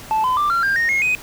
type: tone with pitch steps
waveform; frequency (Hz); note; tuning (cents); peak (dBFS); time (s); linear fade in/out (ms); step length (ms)
sine; 875 / 1016.8 / 1181.6 / 1373 / 1595.5 / 1854.1 / 2155 / 2504; A5 / C6 / D6 / F6 / G6 / A#6 / C#7 / D#7; -10 / -50 / +10 / -30 / +30 / -10 / -49 / +10; -13; 0.11-1.15; 0; 130
effects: tanh soft clip ceiling -14 dBFS + pink hiss -38 dBFS RMS until 1.22 s